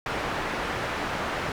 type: low-pass noise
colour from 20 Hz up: white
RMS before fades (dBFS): -30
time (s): 0.06-1.52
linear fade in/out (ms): 2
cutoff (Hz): 1600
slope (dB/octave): 12
effects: none